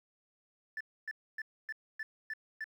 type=tone bursts; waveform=sine; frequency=1756 Hz; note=A6; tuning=4 cents flat; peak=-34 dBFS; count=7; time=0.77-2.642 s; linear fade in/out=2 ms; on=36 ms; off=270 ms; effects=tanh soft clip ceiling -35 dBFS + 11-bit